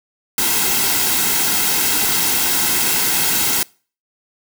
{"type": "noise with comb filter", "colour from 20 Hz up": "white", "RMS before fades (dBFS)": -17, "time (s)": [0.38, 3.63], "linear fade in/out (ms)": 2, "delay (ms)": 1.7, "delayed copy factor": -0.6, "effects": ["noise-tail reverb RT60 0.4 s tail -25 dB re dry"]}